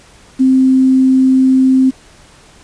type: tone with quantisation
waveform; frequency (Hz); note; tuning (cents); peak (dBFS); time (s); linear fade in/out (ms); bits
sine; 261.6; C4; 0; -6; 0.39-1.91; 20; 6
effects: pink hiss -43 dBFS RMS until 2.63 s + resampled to 22050 Hz